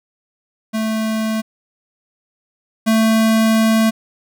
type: tone pair in turn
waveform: square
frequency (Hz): 219.8 / 222.1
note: A3 / A3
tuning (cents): -2 / +16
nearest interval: unison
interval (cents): 18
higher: second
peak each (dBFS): -18 / -12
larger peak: second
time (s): 0.73-1.42 / 2.86-3.91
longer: second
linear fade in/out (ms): 20
effects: none